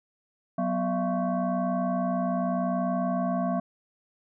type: tone with frequency modulation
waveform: sine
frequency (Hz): 246.9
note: B3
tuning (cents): 0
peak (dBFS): -24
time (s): 0.58-3.6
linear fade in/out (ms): 5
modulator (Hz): 433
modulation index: 1.5
effects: none